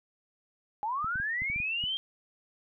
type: linear sweep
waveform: sine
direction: up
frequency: 812 to 3212 Hz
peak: -29 dBFS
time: 0.83-1.97 s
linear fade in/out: 0 ms
type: clicks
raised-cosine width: 5 ms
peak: -30 dBFS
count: 8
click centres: 1.045 / 1.157 / 1.2 / 1.42 / 1.5 / 1.561 / 1.602 / 1.839 s
effects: none